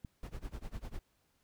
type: click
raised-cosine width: 5 ms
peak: -30 dBFS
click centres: 0.048 s
type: noise with tremolo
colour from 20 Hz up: brown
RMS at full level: -40 dBFS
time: 0.23-0.99 s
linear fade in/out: 0 ms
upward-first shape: sine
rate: 10 Hz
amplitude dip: 95%
effects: pink hiss -75 dBFS RMS until 1.43 s